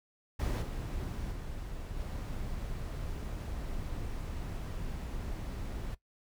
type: noise with level steps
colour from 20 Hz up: brown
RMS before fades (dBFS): -31 / -37 / -40 / -38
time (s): 0.39-5.95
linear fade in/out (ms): 10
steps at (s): 0.61 / 1.31 / 1.96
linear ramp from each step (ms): 20
effects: noise-tail reverb RT60 0.1 s tail -18 dB re dry